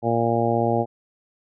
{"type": "harmonic tone", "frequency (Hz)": 116.54, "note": "A#2", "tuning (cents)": 0, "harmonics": [1, 2, 3, 4, 5, 6, 7], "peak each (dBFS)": [-26, -26, -26, -26, -26, -26, -26], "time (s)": [0.02, 0.86], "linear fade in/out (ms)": 50, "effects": []}